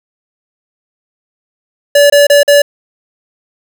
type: tone with dropouts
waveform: square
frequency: 575 Hz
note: D5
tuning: 37 cents flat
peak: -4 dBFS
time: 1.95-2.62 s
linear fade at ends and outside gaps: 5 ms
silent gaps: 2.1-2.123 / 2.269-2.299 / 2.432-2.478 s
effects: none